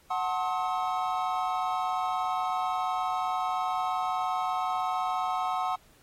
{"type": "chord", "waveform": "triangle", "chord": "F# diminished seventh", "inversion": "none", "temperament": "just", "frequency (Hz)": [740, 888, 1065.6, 1278.7], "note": ["F#5", "A5", "C6", "Eb6"], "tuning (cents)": [0, 16, 31, 47], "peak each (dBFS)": [-28, -34, -31, -32], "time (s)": [0.1, 5.76], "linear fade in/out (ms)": 10, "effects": ["pink hiss -61 dBFS RMS until 6.02 s", "AAC 48 kbps"]}